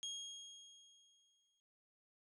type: tone with exponential decay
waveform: 30% pulse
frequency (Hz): 3267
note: G#7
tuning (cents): -29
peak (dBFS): -38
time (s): 0.03-1.6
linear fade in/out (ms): 0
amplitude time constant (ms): 340
effects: resampled to 24000 Hz